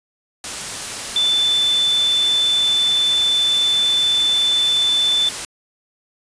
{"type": "tone in noise", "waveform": "sine", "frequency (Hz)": 3520, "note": "A7", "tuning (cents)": 0, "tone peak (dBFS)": -14, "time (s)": [1.16, 5.29], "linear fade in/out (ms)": 2, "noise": "white", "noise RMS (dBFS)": -27, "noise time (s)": [0.44, 5.45], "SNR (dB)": 10, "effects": ["resampled to 22050 Hz"]}